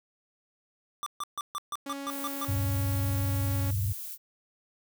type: tone bursts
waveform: square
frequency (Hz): 1178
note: D6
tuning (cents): +5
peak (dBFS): -32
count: 9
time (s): 1.03-2.447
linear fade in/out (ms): 0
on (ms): 33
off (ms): 140
type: tone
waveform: sawtooth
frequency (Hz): 278.2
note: C#4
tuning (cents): +6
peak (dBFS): -32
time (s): 1.86-3.71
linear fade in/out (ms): 5
type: noise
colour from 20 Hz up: violet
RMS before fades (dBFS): -39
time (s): 2.08-4.18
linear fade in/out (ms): 50
type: tone with vibrato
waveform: sine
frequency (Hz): 98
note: G2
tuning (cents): 0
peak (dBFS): -26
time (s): 2.48-3.93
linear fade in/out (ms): 10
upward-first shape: square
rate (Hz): 20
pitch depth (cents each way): 220
effects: none